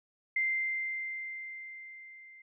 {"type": "tone with level ramp", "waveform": "sine", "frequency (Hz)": 2088, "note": "C7", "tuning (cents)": -4, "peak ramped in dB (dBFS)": [-26, -51], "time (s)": [0.36, 2.42], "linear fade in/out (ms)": 5, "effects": []}